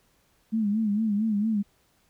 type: tone with vibrato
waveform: sine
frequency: 212.9 Hz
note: G#3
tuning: 43 cents sharp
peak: -22 dBFS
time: 0.52-1.63 s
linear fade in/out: 20 ms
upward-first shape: sine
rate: 4.4 Hz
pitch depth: 96 cents each way
effects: pink hiss -66 dBFS RMS until 2.09 s